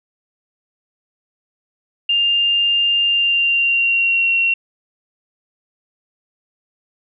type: tone with pitch glide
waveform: sine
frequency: 2802 to 2735 Hz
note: F7 to F7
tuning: +5 to -37 cents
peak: -13 dBFS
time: 2.09-4.54 s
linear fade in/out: 5 ms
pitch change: -42 cents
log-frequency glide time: 3.04-4.32 s
effects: none